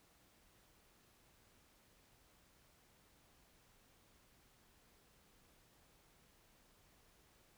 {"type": "silence", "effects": ["pink hiss -70 dBFS RMS until 7.57 s"]}